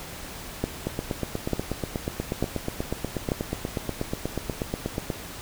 two click trains, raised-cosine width 2 ms, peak -10 / -13 dBFS, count 4 / 36, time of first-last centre 0.64-3.319 / 0.87-5.102 s, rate 1.12 / 8.27 Hz, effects pink hiss -39 dBFS RMS until 5.41 s

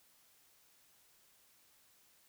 silence, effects white hiss -68 dBFS RMS until 2.28 s

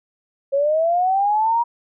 sine linear sweep, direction up, 542 to 954 Hz, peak -15 dBFS, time 0.52-1.64 s, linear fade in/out 20 ms, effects none

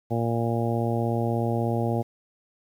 harmonic tone, 116.54 Hz, A#2, in tune, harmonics 1 / 2 / 3 / 4 / 5 / 6 / 7, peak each -26 / -29 / -31 / -32 / -33 / -34 / -34 dBFS, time 0.1-2.03 s, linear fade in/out 20 ms, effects 9-bit

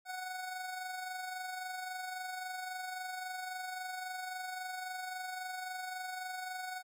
25% pulse tone with amplitude modulation, 740 Hz, F#5, in tune, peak -34 dBFS, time 0.05-6.83 s, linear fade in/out 50 ms, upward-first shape sine, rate 23.7 Hz, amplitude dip 40%, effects none

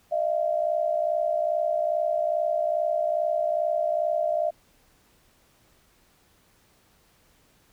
sine tone pair together, 617.6 / 680 Hz, D#5 / F5, -13 / -46 cents, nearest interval major second, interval 167 cents, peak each -25 dBFS, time 0.11-4.51 s, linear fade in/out 20 ms, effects pink hiss -62 dBFS RMS until 7.72 s

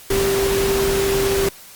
sine tone in noise, 392 Hz, G4, in tune, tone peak -17 dBFS, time 0.1-1.49 s, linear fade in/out 5 ms, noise pink, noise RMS -23 dBFS, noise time 0.1-1.49 s, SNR +3 dB, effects white hiss -42 dBFS RMS until 1.75 s + Opus 48 kbps

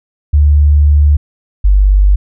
sine tone pair in turn, 73.42 / 49 Hz, D2 / G1, 0 / 0 cents, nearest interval perfect fifth, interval 700 cents, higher first, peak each -4 dBFS, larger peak neither, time 0.33-1.17 / 1.64-2.16 s, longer first, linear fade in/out 10 ms, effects none

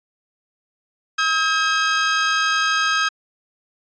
sawtooth tone pair together, 1279.4 / 1612 Hz, D#6 / G6, +48 / +48 cents, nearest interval major third, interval 400 cents, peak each -16 dBFS, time 1.18-3.09 s, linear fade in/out 10 ms, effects resampled to 16000 Hz

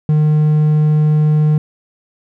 triangle tone, 152.3 Hz, D#3, 37 cents flat, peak -7 dBFS, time 0.09-1.58 s, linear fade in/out 2 ms, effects none

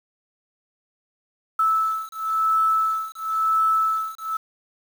sine beating tone pair, 1309 / 1309.97 Hz, E6 / E6, -13 / -11 cents, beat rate 0.97 Hz, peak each -22 dBFS, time 1.59-4.37 s, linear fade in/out 5 ms, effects 7-bit

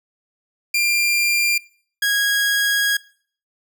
sawtooth tone pair in turn, 2387 / 1647.3 Hz, D7 / G#6, +28 / -15 cents, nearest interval tritone, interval 643 cents, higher first, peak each -13 dBFS, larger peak neither, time 0.74-1.58 / 2.02-2.97 s, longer second, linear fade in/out 5 ms, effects noise-tail reverb RT60 0.5 s tail -21 dB re dry

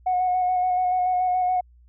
sine tone with vibrato, 731 Hz, F#5, 21 cents flat, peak -18 dBFS, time 0.06-1.61 s, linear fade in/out 10 ms, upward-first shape square, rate 7 Hz, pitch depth 17 cents each way, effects tanh soft clip ceiling -15 dBFS + added 60 Hz sine -50 dBFS peak until 1.88 s

